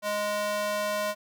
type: tone with high-pass filter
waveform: square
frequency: 207.7 Hz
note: G#3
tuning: in tune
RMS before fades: -29 dBFS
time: 0.02-1.15 s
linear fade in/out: 50 ms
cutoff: 650 Hz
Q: 1.5
effects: none